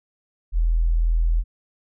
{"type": "tone", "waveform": "sine", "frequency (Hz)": 41.3, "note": "E1", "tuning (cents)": 4, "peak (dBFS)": -16, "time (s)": [0.52, 1.44], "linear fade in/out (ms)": 50, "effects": []}